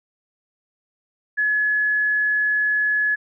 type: tone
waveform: sine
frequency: 1700 Hz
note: G#6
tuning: 40 cents sharp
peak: -17 dBFS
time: 1.37-3.16 s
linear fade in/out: 20 ms
effects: none